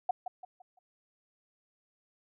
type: tone with echo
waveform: sine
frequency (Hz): 735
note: F#5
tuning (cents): -12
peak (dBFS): -24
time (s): 0.09-0.11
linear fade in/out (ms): 5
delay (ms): 170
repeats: 4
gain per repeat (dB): -9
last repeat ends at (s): 0.79
effects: none